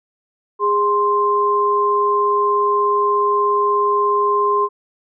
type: tone pair together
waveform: sine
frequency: 410.7 / 1047.2 Hz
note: G#4 / C6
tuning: -19 / +1 cents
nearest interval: octave + major third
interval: 1620 cents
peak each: -18 / -15 dBFS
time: 0.59-4.69 s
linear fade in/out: 50 ms
effects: none